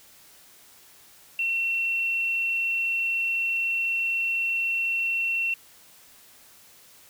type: tone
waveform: sine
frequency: 2714 Hz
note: E7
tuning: 50 cents sharp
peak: -23 dBFS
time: 1.39-5.54 s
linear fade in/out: 2 ms
effects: white hiss -53 dBFS RMS until 7.09 s